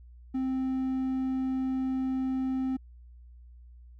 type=tone; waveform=triangle; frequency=261.6 Hz; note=C4; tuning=in tune; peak=-25 dBFS; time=0.34-2.77 s; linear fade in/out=10 ms; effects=added 60 Hz sine -48 dBFS peak until 3.99 s